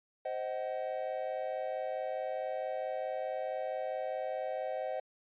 triangle chord, C diminished, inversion none, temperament just, 523.3 / 627.9 / 753.5 Hz, C5 / Eb5 / Gb5, 0 / +16 / +31 cents, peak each -36 / -36 / -38 dBFS, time 0.25-5 s, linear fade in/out 5 ms, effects resampled to 8000 Hz

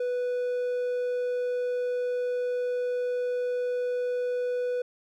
triangle tone, 493.9 Hz, B4, in tune, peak -24 dBFS, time 0-4.82 s, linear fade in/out 5 ms, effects none

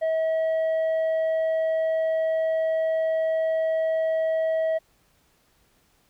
sine tone with tanh clipping, 643 Hz, E5, 43 cents flat, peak -22 dBFS, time 0.01-4.79 s, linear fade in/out 20 ms, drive 4 dB, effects pink hiss -64 dBFS RMS until 6.09 s

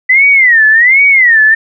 sine tone with vibrato, 1975.5 Hz, B6, in tune, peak -3 dBFS, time 0.09-1.55 s, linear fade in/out 10 ms, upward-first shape sine, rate 1.3 Hz, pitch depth 230 cents each way, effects none

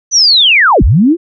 sine linear two-way sweep, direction down then up, 6090 to 34.44 to 361.7 Hz, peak -4 dBFS, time 0.11-1.17 s, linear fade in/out 50 ms, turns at 0.83 s, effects none

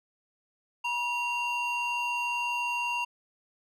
triangle ring-modulated tone, 1864.7 Hz, A#6, in tune, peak -23 dBFS, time 0.84-3.05 s, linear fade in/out 10 ms, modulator 901 Hz, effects none

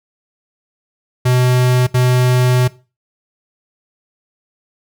square tone bursts at uneven times, 125.7 Hz, B2, 31 cents sharp, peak -11 dBFS, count 2, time 1.25-1.87 / 1.94-2.68 s, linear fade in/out 10 ms, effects noise-tail reverb RT60 0.3 s tail -18 dB re dry

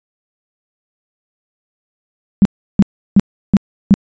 sine tone bursts, 198.9 Hz, G3, 25 cents sharp, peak -3 dBFS, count 5, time 2.42-3.94 s, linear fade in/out 0 ms, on 32 ms, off 340 ms, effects resampled to 16000 Hz

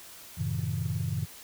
sine chord, F# diminished seventh, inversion none, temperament just, 92.5 / 111 / 133.2 / 159.84 Hz, F#2 / A2 / C3 / Eb3, 0 / +16 / +31 / +47 cents, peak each -33 dBFS, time 0.37-1.26 s, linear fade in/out 20 ms, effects tanh soft clip ceiling -20 dBFS + white hiss -48 dBFS RMS until 1.43 s

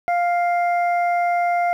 harmonic tone, 700 Hz, F5, 4 cents sharp, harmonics 1 / 2 / 3, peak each -17 / -31 / -28 dBFS, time 0.08-1.73 s, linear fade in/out 0 ms, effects 8-bit

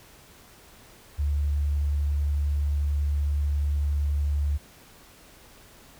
sine tone with vibrato, 72.5 Hz, D2, 22 cents flat, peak -22 dBFS, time 1.18-4.58 s, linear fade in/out 20 ms, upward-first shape sine, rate 11 Hz, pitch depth 8 cents each way, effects pink hiss -52 dBFS RMS until 5.99 s

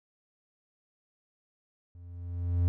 triangle tone with level ramp, 87.31 Hz, F2, in tune, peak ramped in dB -45 to -19 dBFS, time 1.95-2.68 s, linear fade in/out 0 ms, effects none

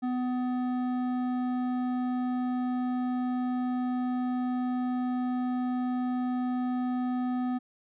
triangle tone with hard clipping, 250.4 Hz, B3, 24 cents sharp, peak -29 dBFS, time 0.02-7.59 s, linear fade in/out 20 ms, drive 14 dB, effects resampled to 8000 Hz

